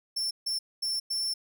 40% pulse tone bursts at uneven times, 5390 Hz, E8, 38 cents sharp, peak -27 dBFS, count 4, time 0.16-0.31 / 0.46-0.59 / 0.82-1 / 1.1-1.34 s, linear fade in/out 10 ms, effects none

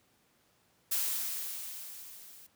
blue noise with level ramp, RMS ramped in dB -30 to -54 dBFS, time 0.91-2.47 s, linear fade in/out 10 ms, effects pink hiss -69 dBFS RMS until 2.55 s + high-pass 100 Hz 12 dB/octave

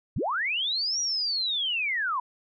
sine linear two-way sweep, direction up then down, 51.91 to 5800 to 949 Hz, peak -25 dBFS, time 0.16-2.2 s, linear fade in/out 5 ms, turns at 1 s, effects none

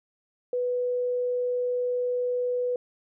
sine tone, 493.9 Hz, B4, in tune, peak -24 dBFS, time 0.53-2.76 s, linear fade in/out 2 ms, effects none

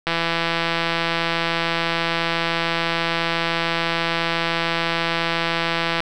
click train, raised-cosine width 0.3 ms, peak -5 dBFS, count 992, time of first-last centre 0.07-6.004 s, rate 167 Hz, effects none

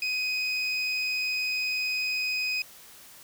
triangle tone pair together, 2507 / 5014 Hz, D#7 / D#8, +12 / +12 cents, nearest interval octave, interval 1200 cents, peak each -26 / -31 dBFS, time 0.02-2.62 s, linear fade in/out 2 ms, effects white hiss -50 dBFS RMS until 3.23 s

